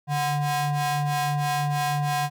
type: ring-modulated tone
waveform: 35% pulse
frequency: 293.7 Hz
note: D4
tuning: in tune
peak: -18 dBFS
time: 0.07-2.3 s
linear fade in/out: 50 ms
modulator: 439 Hz
effects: none